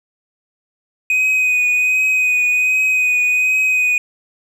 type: tone with vibrato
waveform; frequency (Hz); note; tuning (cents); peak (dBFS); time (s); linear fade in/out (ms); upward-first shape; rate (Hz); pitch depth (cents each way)
triangle; 2501; D#7; +8; -11; 1.1-3.98; 2; triangle; 1.3; 24
effects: none